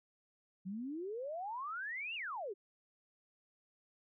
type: exponential two-way sweep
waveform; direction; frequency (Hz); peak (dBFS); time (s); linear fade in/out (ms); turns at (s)
sine; up then down; 179.1 to 2892 to 361.7; -39; 0.65-2.54; 20; 2.15
effects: none